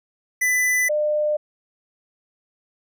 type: tone pair in turn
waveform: square / sine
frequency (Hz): 1997 / 601.5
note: B6 / D5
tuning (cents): +19 / +41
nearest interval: octave + major sixth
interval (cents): 2078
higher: first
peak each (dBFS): -18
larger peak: neither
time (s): 0.41-0.89 / 0.89-1.37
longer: neither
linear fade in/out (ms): 10
effects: none